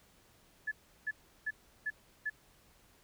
sine tone bursts, 1719 Hz, A6, 41 cents flat, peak -32 dBFS, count 5, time 0.67-2.3 s, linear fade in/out 10 ms, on 46 ms, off 350 ms, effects pink hiss -65 dBFS RMS until 3.03 s

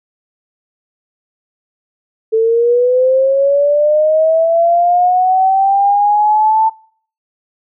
sine linear sweep, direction up, 440 to 889 Hz, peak -8 dBFS, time 2.32-6.7 s, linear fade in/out 20 ms, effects noise-tail reverb RT60 0.5 s tail -22 dB re dry

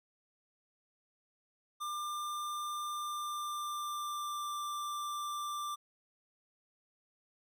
square tone with pitch glide, 1195 to 1180.6 Hz, D6 to D6, +30 to +9 cents, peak -37 dBFS, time 1.8-5.76 s, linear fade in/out 20 ms, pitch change -21 cents, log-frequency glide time 2.91-4.57 s, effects none

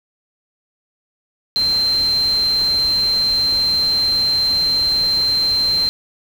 sine tone in noise, 4131 Hz, C8, 23 cents flat, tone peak -14 dBFS, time 1.56-5.89 s, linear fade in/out 0 ms, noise pink, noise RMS -32 dBFS, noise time 1.56-5.89 s, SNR +15 dB, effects none

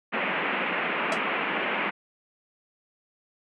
white band-pass noise, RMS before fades -28 dBFS, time 0.12-1.91 s, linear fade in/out 20 ms, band 170 to 2700 Hz, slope 48 dB/octave
sawtooth tone with exponential decay, 659.3 Hz, E5, in tune, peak -19 dBFS, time 1.12-1.21 s, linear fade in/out 2 ms, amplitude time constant 18 ms
effects resampled to 22050 Hz

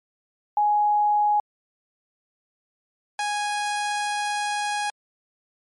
sine / sawtooth tone pair in turn, 834 / 828.2 Hz, G#5 / G#5, +7 / -5 cents, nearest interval unison, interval 12 cents, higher first, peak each -17 / -20 dBFS, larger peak first, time 0.57-1.4 / 3.19-4.9 s, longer second, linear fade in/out 2 ms, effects MP3 48 kbps

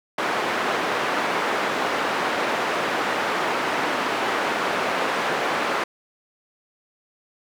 white band-pass noise, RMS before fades -24 dBFS, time 0.18-5.84 s, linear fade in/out 5 ms, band 280 to 1500 Hz, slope 12 dB/octave, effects none

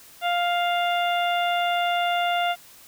harmonic tone, 700 Hz, F5, 4 cents sharp, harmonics 1 / 2 / 3 / 4 / 5, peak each -22 / -29 / -32 / -31 / -34 dBFS, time 0.21-2.56 s, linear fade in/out 50 ms, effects white hiss -49 dBFS RMS until 2.87 s

